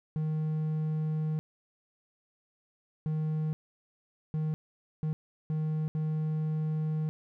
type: tone bursts at uneven times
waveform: triangle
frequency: 155.56 Hz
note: D#3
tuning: in tune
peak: -26 dBFS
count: 6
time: 0.16-1.39 / 3.06-3.53 / 4.34-4.54 / 5.03-5.13 / 5.5-5.88 / 5.95-7.09 s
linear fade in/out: 0 ms
effects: none